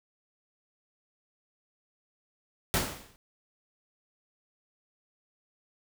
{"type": "noise with exponential decay", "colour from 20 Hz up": "pink", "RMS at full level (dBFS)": -24, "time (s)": [2.74, 3.16], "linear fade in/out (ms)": 0, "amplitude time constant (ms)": 91, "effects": []}